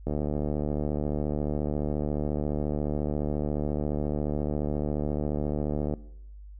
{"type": "click train", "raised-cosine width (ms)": 2, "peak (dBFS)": -16, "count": 437, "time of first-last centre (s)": [0.07, 5.938], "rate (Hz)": 74.3, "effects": ["noise-tail reverb RT60 0.8 s tail -21 dB re dry", "added 50 Hz sine -42 dBFS peak until 6.59 s"]}